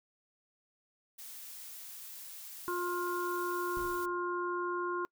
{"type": "noise", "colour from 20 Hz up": "blue", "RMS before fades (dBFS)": -47, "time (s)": [1.18, 4.06], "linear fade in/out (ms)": 10}
{"type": "harmonic tone", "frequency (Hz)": 353.3, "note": "F4", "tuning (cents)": 20, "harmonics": [1, 3, 4], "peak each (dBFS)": [-35, -36, -40], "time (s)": [2.68, 5.05], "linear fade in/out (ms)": 0}
{"type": "noise with exponential decay", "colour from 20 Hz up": "brown", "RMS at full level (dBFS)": -44, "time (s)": [3.77, 4.37], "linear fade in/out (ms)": 1, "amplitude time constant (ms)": 130}
{"effects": ["noise-tail reverb RT60 0.1 s tail -26 dB re dry"]}